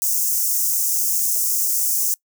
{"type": "high-pass noise", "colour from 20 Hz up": "white", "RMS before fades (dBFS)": -20, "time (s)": [0.02, 2.14], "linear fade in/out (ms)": 0, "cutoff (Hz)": 5700, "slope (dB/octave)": 48, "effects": ["noise-tail reverb RT60 0.1 s tail -24 dB re dry"]}